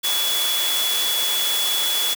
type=tone in noise; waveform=sine; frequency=3400 Hz; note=G#7; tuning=40 cents sharp; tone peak=-21 dBFS; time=0.03-2.15 s; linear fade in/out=20 ms; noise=white; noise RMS=-24 dBFS; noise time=0.03-2.15 s; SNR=0 dB; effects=high-pass 400 Hz 12 dB/octave

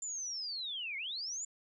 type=linear two-way sweep; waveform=sine; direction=down then up; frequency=7230 to 2093 to 7230 Hz; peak=-37 dBFS; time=0.02-1.45 s; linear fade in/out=5 ms; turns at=0.97 s; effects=none

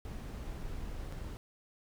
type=noise with dropouts; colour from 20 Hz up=brown; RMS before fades=-41 dBFS; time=0.05-1.37 s; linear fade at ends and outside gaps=0 ms; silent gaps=1.119-1.124 s; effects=none

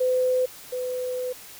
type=tone pair in turn; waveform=sine; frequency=508 / 503.3 Hz; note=B4 / B4; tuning=+49 / +33 cents; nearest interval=unison; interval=16 cents; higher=first; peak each=-19 / -26 dBFS; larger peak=first; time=0-0.46 / 0.72-1.33 s; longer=second; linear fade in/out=10 ms; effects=white hiss -44 dBFS RMS until 1.59 s

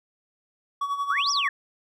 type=tone with tremolo; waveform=triangle; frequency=1129 Hz; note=C#6; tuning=31 cents sharp; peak=-21 dBFS; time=0.81-1.48 s; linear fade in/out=5 ms; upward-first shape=sine; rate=11 Hz; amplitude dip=65%
type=exponential two-way sweep; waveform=sine; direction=up then down; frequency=1177 to 5920 to 1698 Hz; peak=-23 dBFS; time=1.1-1.49 s; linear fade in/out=2 ms; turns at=1.31 s
effects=none

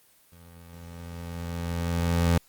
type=tone with level ramp; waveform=25% pulse; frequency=85.3 Hz; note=F2; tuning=40 cents flat; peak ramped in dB=-45 to -15 dBFS; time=0.32-2.38 s; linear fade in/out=5 ms; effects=white hiss -60 dBFS RMS until 2.48 s + Opus 24 kbps

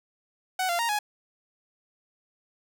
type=tone with pitch steps; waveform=sawtooth; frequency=746 / 691 / 932 / 836 Hz; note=F#5 / F5 / A#5 / G#5; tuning=+14 / -19 / -1 / +11 cents; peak=-21 dBFS; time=0.59-0.99 s; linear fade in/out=5 ms; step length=100 ms; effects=none

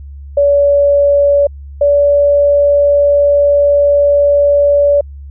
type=tone pair in turn; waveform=sine; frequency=570 / 574 Hz; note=C#5 / D5; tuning=+48 / -40 cents; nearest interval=unison; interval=12 cents; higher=second; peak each=-6 dBFS; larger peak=neither; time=0.37-1.47 / 1.81-5.01 s; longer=second; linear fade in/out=5 ms; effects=added 70 Hz sine -27 dBFS peak until 5.3 s

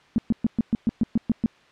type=tone bursts; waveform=sine; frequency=228 Hz; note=A#3; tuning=38 cents flat; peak=-16 dBFS; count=10; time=0.16-1.46 s; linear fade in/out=0 ms; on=22 ms; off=120 ms; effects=white hiss -55 dBFS RMS until 1.71 s + low-pass 3000 Hz 12 dB/octave

